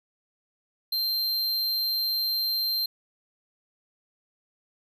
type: tone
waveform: square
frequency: 4153 Hz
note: C8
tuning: 14 cents flat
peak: -25 dBFS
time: 0.92-2.86 s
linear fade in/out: 5 ms
effects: none